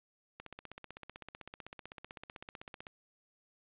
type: click train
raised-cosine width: 0.3 ms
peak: -29 dBFS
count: 40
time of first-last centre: 0.4-2.868 s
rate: 15.8 Hz
effects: resampled to 8000 Hz + 11-bit